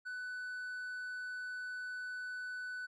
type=tone; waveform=triangle; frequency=1495 Hz; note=F#6; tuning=17 cents sharp; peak=-38 dBFS; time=0.05-2.87 s; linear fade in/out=20 ms; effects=resampled to 24000 Hz